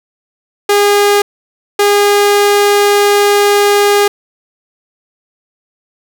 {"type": "tone bursts at uneven times", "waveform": "sawtooth", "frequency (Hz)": 408.2, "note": "G#4", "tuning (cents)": -30, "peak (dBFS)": -3, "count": 2, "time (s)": [[0.69, 1.22], [1.79, 4.08]], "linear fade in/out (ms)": 5, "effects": []}